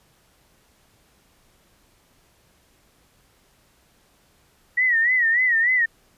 sine tone with vibrato, 1915 Hz, A#6, 46 cents sharp, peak -16 dBFS, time 4.77-5.86 s, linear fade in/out 10 ms, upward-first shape sine, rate 3.4 Hz, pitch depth 110 cents each way, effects pink hiss -60 dBFS RMS until 6.17 s + resampled to 32000 Hz

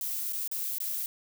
violet noise with dropouts, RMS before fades -33 dBFS, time 0.01-1.06 s, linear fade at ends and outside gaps 1 ms, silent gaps 0.325-0.331 / 0.477-0.514 / 0.784-0.802 s, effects none

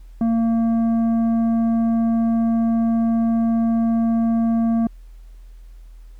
sine tone with tanh clipping, 228.7 Hz, A#3, 33 cents flat, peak -17 dBFS, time 0.21-4.87 s, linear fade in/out 2 ms, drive 8 dB, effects added 41 Hz sine -38 dBFS peak until 6.19 s + pink hiss -62 dBFS RMS until 6.19 s

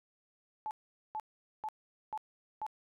sine tone bursts, 863 Hz, A5, 34 cents flat, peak -35 dBFS, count 5, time 0.66-2.665 s, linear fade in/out 0 ms, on 49 ms, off 440 ms, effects none

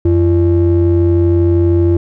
triangle ring-modulated tone, 125.7 Hz, B2, 31 cents sharp, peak -3 dBFS, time 0.05-1.97 s, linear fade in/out 5 ms, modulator 215 Hz, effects none

